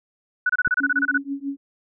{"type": "tone bursts", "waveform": "sine", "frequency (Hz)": 1480, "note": "F#6", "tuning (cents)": 0, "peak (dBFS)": -16, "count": 12, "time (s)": [0.46, 1.177], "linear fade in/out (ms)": 5, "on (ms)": 35, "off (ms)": 27}
{"type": "click", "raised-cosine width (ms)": 3, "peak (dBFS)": -18, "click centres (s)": 0.674}
{"type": "tone with tremolo", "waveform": "sine", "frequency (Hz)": 278.3, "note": "C#4", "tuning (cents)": 7, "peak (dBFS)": -22, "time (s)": [0.8, 1.57], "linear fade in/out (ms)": 5, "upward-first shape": "triangle", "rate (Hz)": 6.2, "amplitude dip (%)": 100}
{"effects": []}